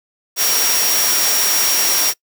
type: tone in noise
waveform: sine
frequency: 5620 Hz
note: F8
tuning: 10 cents sharp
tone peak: -18 dBFS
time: 0.36-2.14 s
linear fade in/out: 50 ms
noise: white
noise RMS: -17 dBFS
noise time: 0.36-2.14 s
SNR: -4 dB
effects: noise-tail reverb RT60 0.1 s tail -23 dB re dry + high-pass 300 Hz 12 dB/octave